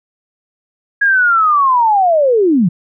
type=linear sweep; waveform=sine; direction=down; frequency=1661.2 to 155.7 Hz; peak=-8 dBFS; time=1.01-2.69 s; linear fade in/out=10 ms; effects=none